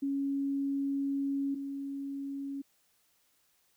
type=tone pair in turn; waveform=sine; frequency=277.2 / 277.2 Hz; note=C#4 / C#4; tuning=0 / 0 cents; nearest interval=unison; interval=0 cents; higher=neither; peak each=-29 / -35 dBFS; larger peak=first; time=0.02-1.55 / 1.55-2.62 s; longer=first; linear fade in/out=10 ms; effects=white hiss -71 dBFS RMS until 3.76 s